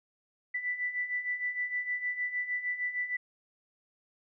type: beating tone pair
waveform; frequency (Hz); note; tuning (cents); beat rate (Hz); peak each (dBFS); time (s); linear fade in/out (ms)
sine; 1975.5 / 1982; B6 / B6; 0 / +6; 6.5; -37 / -32; 0.54-3.17; 10
effects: none